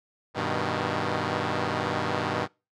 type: chord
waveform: 5% pulse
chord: G augmented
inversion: none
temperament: equal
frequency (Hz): 98 / 123.47 / 155.56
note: G2 / B2 / D#3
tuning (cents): 0 / 0 / 0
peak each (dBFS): -19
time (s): 0.34-2.48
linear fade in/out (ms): 50
effects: noise-tail reverb RT60 0.3 s tail -26 dB re dry + low-pass 4000 Hz 12 dB/octave